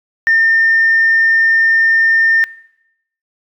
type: tone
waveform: sine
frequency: 1810 Hz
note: A6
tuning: 48 cents sharp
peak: -7 dBFS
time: 0.27-2.44 s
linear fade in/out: 0 ms
effects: noise-tail reverb RT60 0.8 s tail -21 dB re dry + tanh soft clip ceiling -4 dBFS